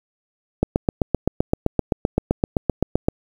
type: click train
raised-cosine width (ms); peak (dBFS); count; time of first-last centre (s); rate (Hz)
2; -3; 20; 0.63-3.085; 7.74
effects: 7-bit